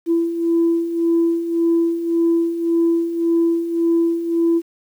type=beating tone pair; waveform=sine; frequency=333.8 / 335.6 Hz; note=E4 / E4; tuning=+22 / +31 cents; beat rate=1.8 Hz; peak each=-21 / -15 dBFS; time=0.06-4.62 s; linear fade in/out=50 ms; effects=tanh soft clip ceiling -9 dBFS + 8-bit